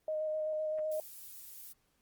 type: tone with vibrato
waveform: sine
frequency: 620 Hz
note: D#5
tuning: 6 cents flat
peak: -32 dBFS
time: 0.08-1 s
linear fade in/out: 2 ms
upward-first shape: square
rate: 7.8 Hz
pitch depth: 11 cents each way
type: clicks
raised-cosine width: 0.5 ms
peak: -40 dBFS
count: 2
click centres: 0.786 / 0.793 s
type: noise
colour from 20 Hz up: violet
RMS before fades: -49 dBFS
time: 0.91-1.73 s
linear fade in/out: 10 ms
effects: pink hiss -75 dBFS RMS until 2.01 s + Opus 24 kbps